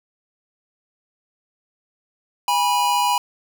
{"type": "tone pair together", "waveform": "square", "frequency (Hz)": [821, 976.3], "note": ["G#5", "B5"], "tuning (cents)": [-20, -20], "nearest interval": "minor third", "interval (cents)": 300, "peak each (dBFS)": [-22, -19], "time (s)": [2.48, 3.18], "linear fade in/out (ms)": 2, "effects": []}